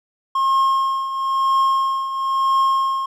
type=tone with tremolo; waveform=triangle; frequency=1074 Hz; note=C6; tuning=45 cents sharp; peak=-11 dBFS; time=0.35-3.06 s; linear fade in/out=5 ms; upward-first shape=triangle; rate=1 Hz; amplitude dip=70%; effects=none

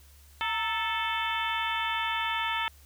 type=harmonic tone with a mistuned harmonic; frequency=438.9 Hz; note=A4; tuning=4 cents flat; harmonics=2 / 3 / 4 / 5 / 6 / 7 / 8; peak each=-32 / -34 / -35 / -36 / -37 / -37 / -38 dBFS; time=0.41-2.68 s; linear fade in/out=0 ms; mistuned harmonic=2; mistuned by=+81 cents; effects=added 71 Hz sine -53 dBFS peak until 2.85 s + white hiss -59 dBFS RMS until 2.85 s

